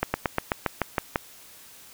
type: slowing click train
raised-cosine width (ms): 0.5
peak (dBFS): -7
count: 9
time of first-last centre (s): 0.03-1.159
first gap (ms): 110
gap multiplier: 1.07
effects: white hiss -49 dBFS RMS until 1.93 s